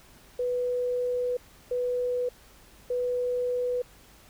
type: tone bursts at uneven times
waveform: sine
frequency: 493.9 Hz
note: B4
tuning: in tune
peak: -25 dBFS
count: 3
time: 0.39-1.37 / 1.71-2.29 / 2.9-3.82 s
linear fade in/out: 5 ms
effects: added 50 Hz sine -60 dBFS peak until 4.29 s + pink hiss -55 dBFS RMS until 4.29 s